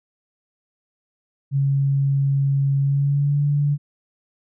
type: tone with pitch glide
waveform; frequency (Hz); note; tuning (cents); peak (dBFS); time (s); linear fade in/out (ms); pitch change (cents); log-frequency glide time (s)
sine; 138.4 to 144.69; C#3 to D3; -2 to -25; -16; 1.51-3.78; 50; +77; 2.79-3.43
effects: none